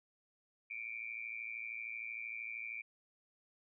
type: tone with amplitude modulation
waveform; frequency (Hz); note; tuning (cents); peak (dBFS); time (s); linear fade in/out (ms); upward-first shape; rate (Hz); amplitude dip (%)
sine; 2349; D7; 0; -37; 0.7-2.82; 10; sine; 113; 95
effects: none